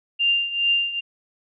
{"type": "tone with tremolo", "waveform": "sine", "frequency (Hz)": 2792, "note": "F7", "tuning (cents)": -1, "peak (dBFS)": -15, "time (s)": [0.19, 1.01], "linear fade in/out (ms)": 20, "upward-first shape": "triangle", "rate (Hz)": 2.4, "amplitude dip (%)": 80, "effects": []}